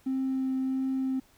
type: tone with vibrato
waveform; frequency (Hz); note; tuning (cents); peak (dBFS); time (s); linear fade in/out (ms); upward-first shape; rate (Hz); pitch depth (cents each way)
triangle; 263.4; C4; +12; -23; 0.06-1.2; 10; triangle; 1.5; 9
effects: tanh soft clip ceiling -23 dBFS + pink hiss -62 dBFS RMS until 1.37 s